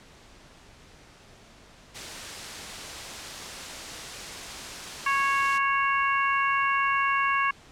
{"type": "noise", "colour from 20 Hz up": "white", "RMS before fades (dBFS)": -37, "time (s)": [1.94, 5.59], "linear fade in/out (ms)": 20}
{"type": "harmonic tone", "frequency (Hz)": 552, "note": "C#5", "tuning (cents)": -7, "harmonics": [2, 3, 4, 5], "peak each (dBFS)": [-24, -28, -30, -32], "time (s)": [5.06, 7.51], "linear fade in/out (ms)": 5}
{"effects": ["pink hiss -52 dBFS RMS until 7.71 s", "low-pass 7000 Hz 12 dB/octave"]}